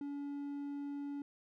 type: tone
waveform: triangle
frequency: 284.7 Hz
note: C#4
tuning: 46 cents sharp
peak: -37 dBFS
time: 0.01-1.22 s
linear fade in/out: 2 ms
effects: none